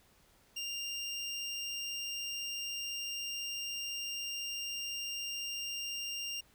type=tone; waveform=25% pulse; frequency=2794 Hz; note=F7; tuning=in tune; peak=-33 dBFS; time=0.56-6.41 s; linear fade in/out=10 ms; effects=pink hiss -66 dBFS RMS until 6.54 s